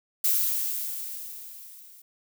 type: noise with level ramp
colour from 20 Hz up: violet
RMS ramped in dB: -22 to -51 dBFS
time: 0.24-2.02 s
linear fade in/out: 5 ms
effects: none